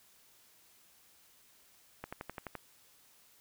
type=click train; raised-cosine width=0.5 ms; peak=-25 dBFS; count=7; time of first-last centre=2.04-2.553 s; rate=11.7 Hz; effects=white hiss -64 dBFS RMS until 3.4 s